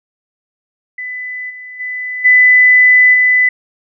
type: tone with level steps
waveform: sine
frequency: 2000 Hz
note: B6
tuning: 21 cents sharp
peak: -21 / -28 / -19 / -4 / -7 dBFS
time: 0.98-3.49 s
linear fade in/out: 5 ms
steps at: 1.49 / 1.79 / 2.24 / 3.13 s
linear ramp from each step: 20 ms
effects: none